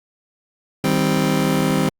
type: chord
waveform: 30% pulse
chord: C minor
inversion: first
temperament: just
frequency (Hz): 156.98 / 196.22 / 261.6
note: Eb3 / G3 / C4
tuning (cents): +16 / +2 / 0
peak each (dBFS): -18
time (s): 0.84-1.89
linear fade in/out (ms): 2
effects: Opus 48 kbps